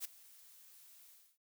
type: noise with ADSR envelope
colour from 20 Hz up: blue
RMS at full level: -39 dBFS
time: 0-1.38 s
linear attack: 47 ms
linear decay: 10 ms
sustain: -21 dB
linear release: 280 ms
effects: none